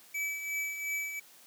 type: tone with tremolo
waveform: square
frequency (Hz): 2298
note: D7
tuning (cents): -38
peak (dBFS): -31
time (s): 0.14-1.2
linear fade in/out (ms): 10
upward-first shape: triangle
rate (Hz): 2.8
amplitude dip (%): 60
effects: white hiss -57 dBFS RMS until 1.46 s + high-pass 150 Hz 12 dB/octave